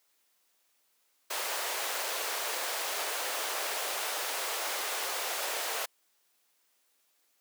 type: high-pass noise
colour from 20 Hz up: pink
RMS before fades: -34 dBFS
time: 1.3-5.86 s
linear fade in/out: 10 ms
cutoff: 470 Hz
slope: 24 dB/octave
effects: white hiss -72 dBFS RMS until 7.4 s + high-pass 300 Hz 12 dB/octave